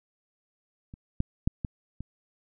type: clicks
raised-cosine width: 5 ms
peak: -30 / -13 / -11 / -18 / -24 dBFS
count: 5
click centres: 0.939 / 1.204 / 1.475 / 1.648 / 2.006 s
effects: none